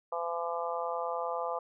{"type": "harmonic tone", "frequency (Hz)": 169.7, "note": "F3", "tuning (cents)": -49, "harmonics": [3, 4, 5, 6, 7], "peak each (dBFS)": [-36, -37, -38, -39, -39], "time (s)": [0.12, 1.59], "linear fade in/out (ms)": 5, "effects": []}